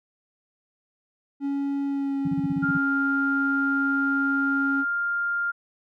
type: tone with pitch glide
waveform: triangle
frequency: 279.5 to 275.5 Hz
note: C#4 to C#4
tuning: +14 to -11 cents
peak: -22 dBFS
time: 1.4-4.85 s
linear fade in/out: 50 ms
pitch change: -25 cents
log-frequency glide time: 1.86-2.17 s
type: tone bursts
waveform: sine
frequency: 168.7 Hz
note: E3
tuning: 40 cents sharp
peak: -23 dBFS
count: 9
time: 2.25-2.774 s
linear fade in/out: 5 ms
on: 28 ms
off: 34 ms
type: tone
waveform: sine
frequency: 1400 Hz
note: F6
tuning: 4 cents sharp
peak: -23 dBFS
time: 2.62-5.52 s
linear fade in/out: 20 ms
effects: none